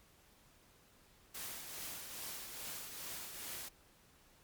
white noise with tremolo, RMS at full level -44 dBFS, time 1.34-3.69 s, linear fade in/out 10 ms, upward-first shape triangle, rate 2.4 Hz, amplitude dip 45%, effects pink hiss -66 dBFS RMS until 4.43 s + MP3 96 kbps

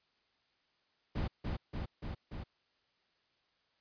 brown noise with echo, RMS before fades -35 dBFS, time 1.15-1.28 s, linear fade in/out 10 ms, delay 290 ms, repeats 4, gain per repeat -2 dB, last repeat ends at 2.44 s, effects white hiss -75 dBFS RMS until 3.8 s + resampled to 11025 Hz

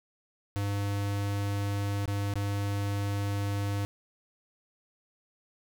square tone with dropouts, 100.8 Hz, G2, 49 cents sharp, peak -29 dBFS, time 0.56-3.85 s, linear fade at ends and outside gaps 0 ms, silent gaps 2.057-2.078 / 2.338-2.356 s, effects none

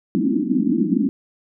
white band-pass noise, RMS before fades -19 dBFS, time 0.15-1.09 s, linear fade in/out 0 ms, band 180 to 330 Hz, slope 96 dB/octave, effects none

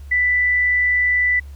sine tone, 1982 Hz, B6, 6 cents sharp, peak -14 dBFS, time 0.11-1.4 s, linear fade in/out 10 ms, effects added 70 Hz sine -33 dBFS peak until 1.55 s + pink hiss -54 dBFS RMS until 1.55 s

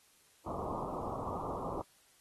white low-pass noise, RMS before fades -40 dBFS, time 0.46-1.82 s, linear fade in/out 5 ms, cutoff 1200 Hz, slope 96 dB/octave, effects white hiss -66 dBFS RMS until 2.2 s + AAC 32 kbps

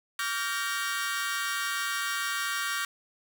sawtooth chord, G minor seventh, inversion second, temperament equal with one note detuned, 1145.8 / 1396.9 / 1568 / 1864.7 Hz, D6 / F6 / G6 / Bb6, -43 / 0 / 0 / 0 cents, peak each -31 dBFS, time 0.19-2.85 s, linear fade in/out 2 ms, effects none

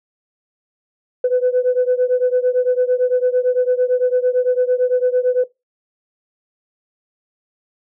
sine beating tone pair, 497.6 / 506.5 Hz, B4 / B4, +13 / +44 cents, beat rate 8.9 Hz, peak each -14 / -17 dBFS, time 1.24-5.44 s, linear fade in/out 5 ms, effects noise-tail reverb RT60 0.2 s tail -18 dB re dry + tanh soft clip ceiling -8 dBFS

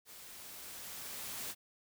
white noise with level ramp, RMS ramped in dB -53 to -41 dBFS, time 0.05-1.55 s, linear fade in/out 50 ms, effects none

